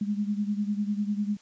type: beating tone pair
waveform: sine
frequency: 204.2 / 214.2 Hz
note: G#3 / A3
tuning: -29 / -46 cents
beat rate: 10 Hz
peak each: -27 / -31 dBFS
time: 0.01-1.37 s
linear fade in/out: 5 ms
effects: white hiss -58 dBFS RMS until 1.41 s + resampled to 16000 Hz